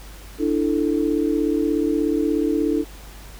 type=chord; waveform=sine; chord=D suspended second; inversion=none; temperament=just; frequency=293.7 / 330.4 / 440.5 Hz; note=D4 / E4 / A4; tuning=0 / +4 / +2 cents; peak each=-21 / -22 / -24 dBFS; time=0.38-2.85 s; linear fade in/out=50 ms; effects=added 50 Hz sine -39 dBFS peak until 3.39 s + pink hiss -44 dBFS RMS until 3.39 s